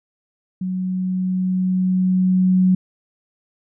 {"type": "tone with level ramp", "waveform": "sine", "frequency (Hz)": 185, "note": "F#3", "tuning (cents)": 0, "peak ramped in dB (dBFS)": [-21, -11], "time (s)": [0.61, 2.75], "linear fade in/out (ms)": 5, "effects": []}